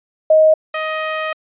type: tone pair in turn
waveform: sine / 15% pulse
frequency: 627 / 627 Hz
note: D#5 / D#5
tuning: +13 / +13 cents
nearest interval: unison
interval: 0 cents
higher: neither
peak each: -7 / -13 dBFS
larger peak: first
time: 0.3-0.54 / 0.74-1.33 s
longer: second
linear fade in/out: 5 ms
effects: resampled to 8000 Hz